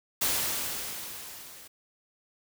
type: noise with level ramp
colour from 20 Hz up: white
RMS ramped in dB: -26 to -49 dBFS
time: 0.21-1.68 s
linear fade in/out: 10 ms
effects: none